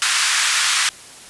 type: band-pass noise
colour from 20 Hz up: pink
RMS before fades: -18 dBFS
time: 0.02-0.89 s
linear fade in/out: 0 ms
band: 1300 to 10000 Hz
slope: 24 dB/octave
effects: white hiss -40 dBFS RMS until 1.29 s + resampled to 24000 Hz